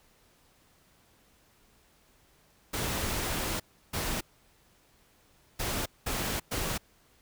pink noise bursts at uneven times, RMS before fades -32 dBFS, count 5, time 2.73-3.6 / 3.93-4.21 / 5.59-5.86 / 6.06-6.4 / 6.51-6.78 s, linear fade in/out 10 ms, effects pink hiss -64 dBFS RMS until 7.21 s

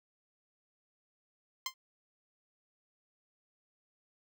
10% pulse tone with exponential decay, 1046.5 Hz, C6, in tune, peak -22 dBFS, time 1.66-1.74 s, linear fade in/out 2 ms, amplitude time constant 17 ms, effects none

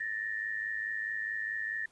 sine tone pair together, 1760 / 1864.7 Hz, A6 / A#6, 0 / 0 cents, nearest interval minor second, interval 100 cents, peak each -35 / -36 dBFS, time 0-1.86 s, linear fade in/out 5 ms, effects pink hiss -66 dBFS RMS until 1.91 s + resampled to 24000 Hz

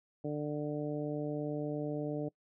harmonic tone, 148.5 Hz, D3, 20 cents sharp, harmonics 1 / 2 / 3 / 4 / 5, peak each -39 / -37 / -39 / -41 / -50 dBFS, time 0.24-2.29 s, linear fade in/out 10 ms, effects noise-tail reverb RT60 0.1 s tail -23 dB re dry

